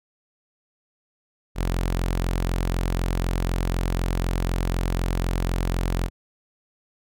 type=tone; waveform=sawtooth; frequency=44 Hz; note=F1; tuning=14 cents sharp; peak=-18 dBFS; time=1.55-6.1 s; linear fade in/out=50 ms; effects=none